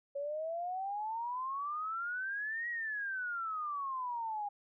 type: exponential two-way sweep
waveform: sine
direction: up then down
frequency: 554.4 to 1922 to 807 Hz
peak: -35 dBFS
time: 0.15-4.49 s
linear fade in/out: 10 ms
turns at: 2.69 s
effects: none